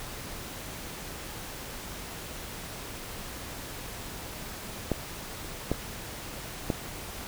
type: clicks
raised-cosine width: 2 ms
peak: -12 dBFS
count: 3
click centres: 4.917 / 5.716 / 6.702 s
effects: pink hiss -40 dBFS RMS until 7.27 s